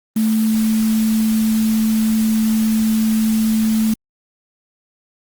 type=tone in noise; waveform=sine; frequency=220 Hz; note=A3; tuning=in tune; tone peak=-13 dBFS; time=0.16-3.94 s; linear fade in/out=5 ms; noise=white; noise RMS=-30 dBFS; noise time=0.16-3.94 s; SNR=+14 dB; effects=Opus 24 kbps